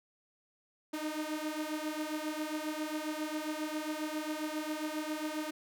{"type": "beating tone pair", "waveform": "sawtooth", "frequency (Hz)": [303.8, 311.2], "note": ["D#4", "D#4"], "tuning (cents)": [-41, 0], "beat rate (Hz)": 7.4, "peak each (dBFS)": [-34, -34], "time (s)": [0.93, 5.51], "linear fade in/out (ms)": 10, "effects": []}